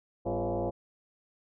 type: tone with frequency modulation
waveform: sine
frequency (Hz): 103.83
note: G#2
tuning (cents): 0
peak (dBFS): -28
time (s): 0.25-0.71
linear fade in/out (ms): 20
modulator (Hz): 149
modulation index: 4.4
effects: none